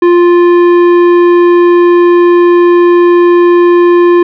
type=tone with tanh clipping; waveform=sine; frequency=349.2 Hz; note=F4; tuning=in tune; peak=-4 dBFS; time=0.02-4.23 s; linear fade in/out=5 ms; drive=12 dB; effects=none